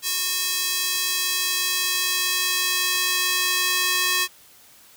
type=tone with high-pass filter sweep; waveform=square; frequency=364.5 Hz; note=F#4; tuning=26 cents flat; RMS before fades=-23 dBFS; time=0.02-4.28 s; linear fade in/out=50 ms; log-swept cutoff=4000 to 2000 Hz; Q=0.72; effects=white hiss -51 dBFS RMS until 4.96 s